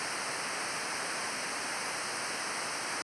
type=noise with comb filter; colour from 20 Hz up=pink; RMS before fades=-35 dBFS; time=0-3.02 s; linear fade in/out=0 ms; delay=0.28 ms; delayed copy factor=-0.8; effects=high-pass 150 Hz 12 dB/octave + resampled to 24000 Hz